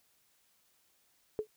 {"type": "tone with exponential decay", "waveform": "sine", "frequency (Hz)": 429, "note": "A4", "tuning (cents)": -44, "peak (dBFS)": -26, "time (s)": [1.39, 1.47], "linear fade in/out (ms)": 0, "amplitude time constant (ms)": 17, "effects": ["white hiss -71 dBFS RMS until 1.56 s"]}